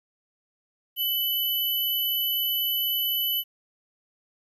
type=tone pair together; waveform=sine; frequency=2997 / 11933 Hz; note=F#7 / F#9; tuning=+22 / +14 cents; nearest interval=2 octaves; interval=2392 cents; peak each=-26 dBFS; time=0.96-3.44 s; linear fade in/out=50 ms; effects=10-bit

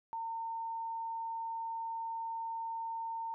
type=tone; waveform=sine; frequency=910 Hz; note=A#5; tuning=42 cents flat; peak=-36 dBFS; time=0.13-3.34 s; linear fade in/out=0 ms; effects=none

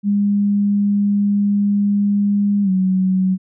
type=tone with pitch glide; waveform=sine; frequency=203.1 to 187.32 Hz; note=G#3 to F#3; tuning=-38 to +22 cents; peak=-13 dBFS; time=0.03-3.38 s; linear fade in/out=50 ms; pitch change=-140 cents; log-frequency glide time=2.63-2.7 s; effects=none

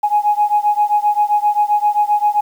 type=beating tone pair; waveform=sine; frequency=830.6 / 838.2 Hz; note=G#5 / G#5; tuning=0 / +16 cents; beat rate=7.6 Hz; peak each=-14 / -15 dBFS; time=0.03-2.41 s; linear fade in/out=10 ms; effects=tanh soft clip ceiling -4 dBFS + 7-bit

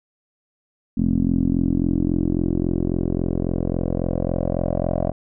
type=tone with low-pass filter sweep; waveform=10% pulse; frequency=43.65 Hz; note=F1; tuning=in tune; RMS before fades=-21 dBFS; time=0.97-5.12 s; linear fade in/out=10 ms; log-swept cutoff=240 to 630 Hz; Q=4.3; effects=none

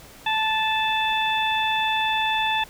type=harmonic tone; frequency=876 Hz; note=A5; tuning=8 cents flat; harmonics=1 / 2 / 3 / 4; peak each=-23 / -28 / -27 / -27 dBFS; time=0.26-2.64 s; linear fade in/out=5 ms; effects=pink hiss -46 dBFS RMS until 2.69 s

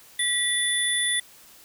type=tone cluster; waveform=sine; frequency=1953 / 3487 / 9850 Hz; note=B6 / A7 / D#9; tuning=-20 / -16 / -19 cents; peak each=-26 dBFS; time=0.19-1.2 s; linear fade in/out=5 ms; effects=white hiss -51 dBFS RMS until 1.64 s

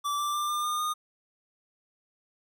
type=tone with pitch steps; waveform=square; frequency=1162 / 1174.8 / 1187.8 / 1200.9 / 1214.1 / 1227.5 Hz; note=D6 / D6 / D6 / D6 / D#6 / D#6; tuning=-19 / 0 / +19 / +38 / -43 / -24 cents; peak=-28 dBFS; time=0.04-0.94 s; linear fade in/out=20 ms; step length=150 ms; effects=none

